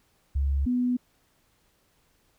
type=tone pair in turn; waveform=sine; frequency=69.3 / 247.4 Hz; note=C#2 / B3; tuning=0 / +3 cents; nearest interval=octave + minor seventh; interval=2203 cents; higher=second; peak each=-22 dBFS; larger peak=neither; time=0.35-0.66 / 0.66-0.97 s; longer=neither; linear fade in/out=10 ms; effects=pink hiss -67 dBFS RMS until 2.38 s